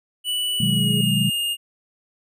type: tone with pitch glide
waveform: square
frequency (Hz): 2960 to 2833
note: F#7 to F7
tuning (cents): 0 to +24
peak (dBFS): -22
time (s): 0.24-1.57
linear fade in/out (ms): 50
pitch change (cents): -76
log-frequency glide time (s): 0.57-1.13
type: tone with exponential growth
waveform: sine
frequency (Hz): 415.3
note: G#4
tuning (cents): 0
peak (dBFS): -29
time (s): 0.27-1.01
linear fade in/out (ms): 2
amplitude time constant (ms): 160
type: chord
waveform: sine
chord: G# minor seventh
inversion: first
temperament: equal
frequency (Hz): 123.47 / 155.56 / 185 / 207.7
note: B2 / D#3 / F#3 / G#3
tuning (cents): 0 / 0 / 0 / 0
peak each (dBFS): -24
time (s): 0.6-1.3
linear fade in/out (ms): 5
effects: none